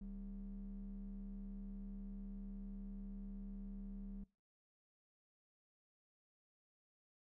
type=ring-modulated tone; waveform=triangle; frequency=116.54 Hz; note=A#2; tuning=in tune; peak=-40 dBFS; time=0.01-4.24 s; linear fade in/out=5 ms; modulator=80.4 Hz; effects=noise-tail reverb RT60 0.3 s tail -24 dB re dry + tanh soft clip ceiling -38 dBFS